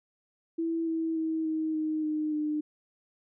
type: tone with pitch steps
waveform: sine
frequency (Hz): 329.6 / 324.9 / 320.2 / 315.6 / 311.1 / 306.6 / 302.2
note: E4 / E4 / D#4 / D#4 / D#4 / D#4 / D4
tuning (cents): 0 / -25 / +50 / +25 / 0 / -25 / +50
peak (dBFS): -27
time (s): 0.58-2.61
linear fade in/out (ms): 10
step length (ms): 290
effects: none